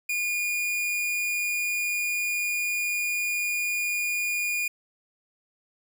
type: tone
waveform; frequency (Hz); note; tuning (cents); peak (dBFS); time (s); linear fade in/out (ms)
45% pulse; 2434; D#7; -39; -25; 0.09-4.68; 5
effects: none